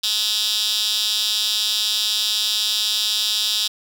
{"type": "tone with high-pass filter", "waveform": "10% pulse", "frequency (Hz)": 212, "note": "G#3", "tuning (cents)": 36, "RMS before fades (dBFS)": -21, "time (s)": [0.03, 3.68], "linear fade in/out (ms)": 10, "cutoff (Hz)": 4000, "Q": 7.2, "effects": []}